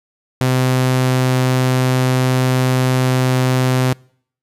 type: tone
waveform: sawtooth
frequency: 128.5 Hz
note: C3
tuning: 31 cents flat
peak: -9 dBFS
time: 0.41-3.93 s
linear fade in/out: 0 ms
effects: noise-tail reverb RT60 0.6 s tail -26 dB re dry + resampled to 32000 Hz